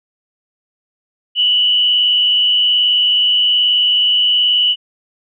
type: tone with frequency modulation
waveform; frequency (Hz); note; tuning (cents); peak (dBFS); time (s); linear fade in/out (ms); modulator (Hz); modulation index
sine; 2960; F#7; 0; -10; 1.35-4.76; 50; 98.8; 0.74
effects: none